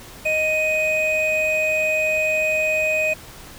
triangle tone pair together, 622.7 / 2500 Hz, D#5 / D#7, +1 / +8 cents, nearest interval 2 octaves, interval 2407 cents, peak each -20 / -18 dBFS, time 0.25-3.14 s, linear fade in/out 10 ms, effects pink hiss -41 dBFS RMS until 3.58 s

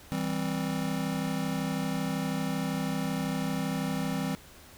square chord, C major, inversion first, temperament just, 163.52 / 196.22 / 261.6 Hz, E3 / G3 / C4, -14 / +2 / 0 cents, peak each -34 dBFS, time 0.12-4.35 s, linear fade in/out 0 ms, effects added 76 Hz sine -58 dBFS peak until 4.77 s + pink hiss -52 dBFS RMS until 4.77 s

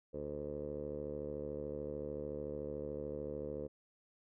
10% pulse tone with low-pass filter, 73.6 Hz, D2, 4 cents sharp, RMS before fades -42 dBFS, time 0.13-3.68 s, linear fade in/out 20 ms, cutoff 500 Hz, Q 6.5, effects none

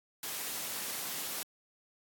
white noise, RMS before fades -38 dBFS, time 0.23-1.43 s, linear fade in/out 2 ms, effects high-pass 150 Hz 12 dB/octave + AAC 64 kbps

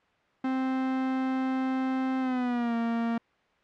45% pulse tone with pitch glide, 261.6 to 231.7 Hz, C4 to A#3, 0 to -10 cents, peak -26 dBFS, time 0.44-3.18 s, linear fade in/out 5 ms, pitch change -210 cents, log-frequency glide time 2.2-2.75 s, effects white hiss -65 dBFS RMS until 3.63 s + low-pass 2000 Hz 12 dB/octave

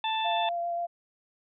harmonic tone, 882 Hz, A5, 4 cents sharp, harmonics 1 / 2 / 3 / 4, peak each -28 / -41 / -36 / -33 dBFS, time 0.04-0.49 s, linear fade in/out 2 ms
sine tone with vibrato, 689 Hz, F5, 24 cents flat, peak -28 dBFS, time 0.24-0.87 s, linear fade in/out 20 ms, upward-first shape sine, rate 7.5 Hz, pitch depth 11 cents each way
effects none

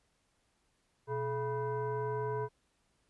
sine tone with frequency modulation, 427.7 Hz, A4, 49 cents flat, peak -32 dBFS, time 1.07-2.49 s, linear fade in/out 50 ms, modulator 551 Hz, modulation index 1.1, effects pink hiss -75 dBFS RMS until 3.09 s + resampled to 24000 Hz

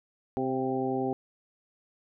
harmonic tone with a mistuned harmonic, 130.81 Hz, C3, in tune, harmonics 1 / 2 / 3 / 4 / 5 / 6, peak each -39 / -31 / -31 / -37 / -40 / -34 dBFS, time 0.37-1.13 s, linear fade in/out 0 ms, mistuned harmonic 5, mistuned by +51 cents, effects none

